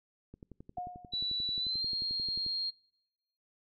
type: click train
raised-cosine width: 3 ms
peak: -35 dBFS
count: 25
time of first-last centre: 0.34-2.464 s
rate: 11.3 Hz
type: tone with exponential decay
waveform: sine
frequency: 719 Hz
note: F#5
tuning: 50 cents flat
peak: -33 dBFS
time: 0.77-1.28 s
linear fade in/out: 5 ms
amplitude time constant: 110 ms
type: tone with pitch glide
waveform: sine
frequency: 3947 to 4230 Hz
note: B7 to C8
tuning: -2 to +18 cents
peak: -31 dBFS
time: 1.12-2.71 s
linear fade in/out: 20 ms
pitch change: +120 cents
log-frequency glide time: 1.58-1.87 s
effects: noise-tail reverb RT60 1.0 s tail -26 dB re dry